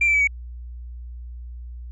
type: tone with pitch steps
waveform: sine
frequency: 2367 / 2328 / 2289 / 2251 Hz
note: D7 / D7 / D7 / C#7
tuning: +13 / -16 / -45 / +26 cents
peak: -14 dBFS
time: 0.01-0.274 s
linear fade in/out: 5 ms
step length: 66 ms
effects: tanh soft clip ceiling -12 dBFS + added 60 Hz sine -33 dBFS peak until 1.91 s